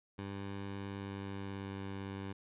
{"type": "tone with pitch glide", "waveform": "15% pulse", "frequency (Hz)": [99, 97.75], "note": ["G2", "G2"], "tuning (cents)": [18, -4], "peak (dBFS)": -34, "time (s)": [0.18, 2.33], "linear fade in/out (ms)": 10, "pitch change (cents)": -22, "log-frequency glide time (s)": [0.9, 1.81], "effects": ["resampled to 8000 Hz"]}